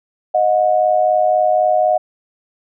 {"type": "tone pair together", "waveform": "sine", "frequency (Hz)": [622.3, 726.2], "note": ["D#5", "F#5"], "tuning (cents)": [0, -33], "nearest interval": "minor third", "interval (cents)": 267, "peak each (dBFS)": -14, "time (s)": [0.34, 1.98], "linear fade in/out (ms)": 10, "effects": []}